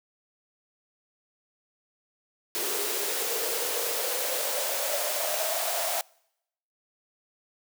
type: noise with high-pass filter sweep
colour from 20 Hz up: white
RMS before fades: -29 dBFS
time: 2.55-6.01 s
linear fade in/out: 0 ms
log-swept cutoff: 390 to 690 Hz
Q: 6.8
effects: noise-tail reverb RT60 0.8 s tail -26 dB re dry